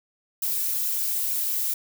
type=noise with flanger; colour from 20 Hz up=violet; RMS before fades=-26 dBFS; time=0.42-1.74 s; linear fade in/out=5 ms; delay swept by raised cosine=0.72 to 5.12 ms; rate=2.2 Hz; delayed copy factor=+0.6; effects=none